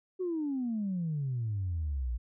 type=exponential sweep; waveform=sine; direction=down; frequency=378.6 to 56 Hz; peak=-29 dBFS; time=0.19-2.18 s; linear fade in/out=20 ms; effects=tanh soft clip ceiling -26 dBFS